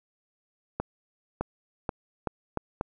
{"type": "accelerating click train", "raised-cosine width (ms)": 1, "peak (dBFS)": -14, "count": 6, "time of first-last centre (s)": [0.8, 2.811], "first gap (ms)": 610, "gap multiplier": 0.79, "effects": []}